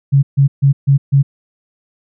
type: tone bursts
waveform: sine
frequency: 138.59 Hz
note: C#3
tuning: in tune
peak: -6 dBFS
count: 5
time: 0.12-1.23 s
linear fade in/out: 20 ms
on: 110 ms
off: 140 ms
effects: none